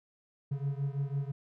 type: beating tone pair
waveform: triangle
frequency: 137.5 / 143.5 Hz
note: C#3 / D3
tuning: -14 / -40 cents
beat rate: 6 Hz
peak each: -31 / -33 dBFS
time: 0.51-1.32 s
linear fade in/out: 10 ms
effects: none